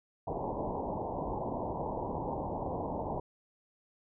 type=low-pass noise; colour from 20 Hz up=white; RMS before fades=-36 dBFS; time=0.27-3.2 s; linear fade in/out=5 ms; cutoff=980 Hz; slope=96 dB/octave; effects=none